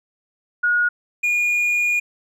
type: tone pair in turn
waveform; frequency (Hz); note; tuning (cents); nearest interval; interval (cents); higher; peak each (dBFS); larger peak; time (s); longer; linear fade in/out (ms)
sine / triangle; 1445 / 2435; F#6 / D#7; -41 / -38; major sixth; 903; second; -15 / -15; neither; 0.63-0.89 / 1.23-2; second; 10
effects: none